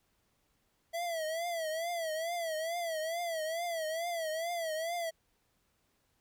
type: tone with vibrato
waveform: square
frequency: 659.3 Hz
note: E5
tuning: in tune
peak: -34 dBFS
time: 0.93-5.11 s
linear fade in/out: 20 ms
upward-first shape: triangle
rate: 2.3 Hz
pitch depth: 120 cents each way
effects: pink hiss -75 dBFS RMS until 6.2 s